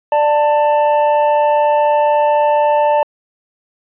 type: tone pair together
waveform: triangle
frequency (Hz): 591.3 / 888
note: D5 / A5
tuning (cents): +12 / +16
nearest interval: perfect fifth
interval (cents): 704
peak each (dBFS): -11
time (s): 0.12-3.03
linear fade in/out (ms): 2
effects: resampled to 8000 Hz